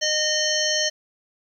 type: harmonic tone with a mistuned harmonic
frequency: 613 Hz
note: D#5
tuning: 26 cents flat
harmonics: 1 / 3 / 5 / 7 / 9 / 10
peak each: -27 / -27 / -27 / -27 / -27 / -27 dBFS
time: 0.01-0.9 s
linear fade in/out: 20 ms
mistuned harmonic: 10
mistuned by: +31 cents
effects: 9-bit